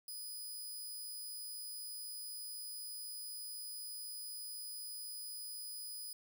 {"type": "tone", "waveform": "10% pulse", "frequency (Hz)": 4978, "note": "D#8", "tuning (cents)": 0, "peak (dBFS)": -37, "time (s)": [0.08, 6.13], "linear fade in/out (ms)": 2, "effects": []}